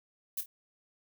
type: noise with echo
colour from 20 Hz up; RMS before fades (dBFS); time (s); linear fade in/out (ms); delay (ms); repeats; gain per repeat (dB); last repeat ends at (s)
violet; -34; 0.37-0.41; 5; 25; 2; -9; 0.46
effects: none